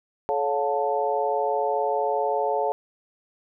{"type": "tone cluster", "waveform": "sine", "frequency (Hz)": [430, 557, 712, 882], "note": ["A4", "C#5", "F5", "A5"], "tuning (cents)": [-40, 8, 33, 4], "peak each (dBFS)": -27, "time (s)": [0.29, 2.72], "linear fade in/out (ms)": 0, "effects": []}